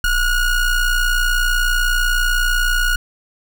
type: ring-modulated tone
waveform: square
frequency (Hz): 714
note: F5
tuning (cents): +38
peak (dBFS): -12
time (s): 0.04-2.96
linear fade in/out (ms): 2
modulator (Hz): 744
effects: none